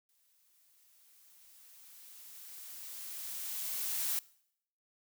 blue noise with exponential growth, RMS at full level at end -33 dBFS, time 0.09-4.19 s, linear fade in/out 1 ms, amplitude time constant 890 ms, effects noise-tail reverb RT60 0.7 s tail -22 dB re dry

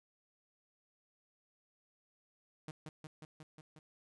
sawtooth tone with echo, 155.2 Hz, D#3, 4 cents flat, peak -39 dBFS, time 2.68-2.71 s, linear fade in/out 2 ms, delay 180 ms, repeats 6, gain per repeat -2 dB, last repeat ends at 3.79 s, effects resampled to 24000 Hz

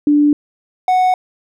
sine / triangle tone pair in turn, 293.7 / 738.6 Hz, D4 / F#5, 0 / -3 cents, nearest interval octave + major third, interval 1597 cents, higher second, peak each -8 dBFS, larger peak neither, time 0.07-0.33 / 0.88-1.14 s, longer neither, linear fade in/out 2 ms, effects none

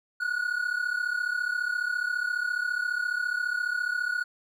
triangle tone pair together, 1445.4 / 1480 Hz, F#6 / F#6, -41 / 0 cents, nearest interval unison, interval 41 cents, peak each -27 / -28 dBFS, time 0.2-4.24 s, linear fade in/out 10 ms, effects none

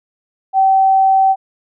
sine tone, 770 Hz, G5, 31 cents flat, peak -8 dBFS, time 0.53-1.36 s, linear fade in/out 50 ms, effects none

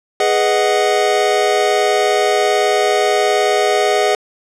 square chord, G# minor seventh, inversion none, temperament equal, 415.3 / 493.9 / 622.3 / 740 Hz, G#4 / B4 / D#5 / F#5, 0 / 0 / 0 / 0 cents, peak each -17 / -22 / -19 / -18 dBFS, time 0.2-4.15 s, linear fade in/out 2 ms, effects low-pass 8000 Hz 12 dB/octave

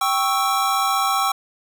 square chord, C# diminished, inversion second, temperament equal, 784 / 1108.7 / 1318.5 Hz, G5 / C#6 / E6, 0 / 0 / 0 cents, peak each -23 dBFS, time 0.01-1.32 s, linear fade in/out 5 ms, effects none

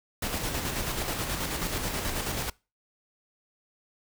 pink noise with tremolo, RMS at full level -30 dBFS, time 0.22-2.5 s, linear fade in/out 5 ms, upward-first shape square, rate 9.3 Hz, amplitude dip 35%, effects noise-tail reverb RT60 0.3 s tail -24 dB re dry

